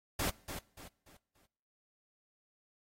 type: noise with echo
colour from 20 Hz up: pink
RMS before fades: -34 dBFS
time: 0.19-0.3 s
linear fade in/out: 5 ms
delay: 290 ms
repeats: 4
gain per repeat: -9 dB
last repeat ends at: 1.46 s
effects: noise-tail reverb RT60 0.8 s tail -23 dB re dry + AAC 48 kbps